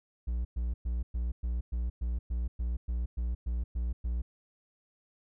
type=tone bursts; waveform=triangle; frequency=59.5 Hz; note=A#1; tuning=36 cents sharp; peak=-27 dBFS; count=14; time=0.27-4.22 s; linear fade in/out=10 ms; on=180 ms; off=110 ms; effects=none